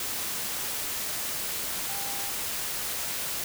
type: tone in noise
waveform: sine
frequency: 796 Hz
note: G5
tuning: 26 cents sharp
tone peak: -41 dBFS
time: 1.89-2.3 s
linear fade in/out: 2 ms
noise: white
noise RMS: -32 dBFS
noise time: 0-3.44 s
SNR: -12 dB
effects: none